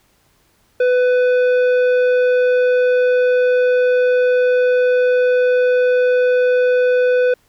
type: tone with tanh clipping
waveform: triangle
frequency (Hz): 499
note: B4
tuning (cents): +18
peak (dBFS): -13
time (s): 0.8-7.34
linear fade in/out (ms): 5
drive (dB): 14
effects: pink hiss -58 dBFS RMS until 7.48 s